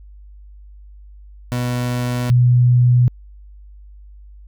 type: tone pair in turn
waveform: 30% pulse / sine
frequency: 123.1 / 123.1 Hz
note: B2 / B2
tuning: -5 / -5 cents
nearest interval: unison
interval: 0 cents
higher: neither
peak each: -16 / -9 dBFS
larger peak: second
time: 1.52-2.3 / 2.3-3.08 s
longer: neither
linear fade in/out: 0 ms
effects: added 50 Hz sine -38 dBFS peak until 4.47 s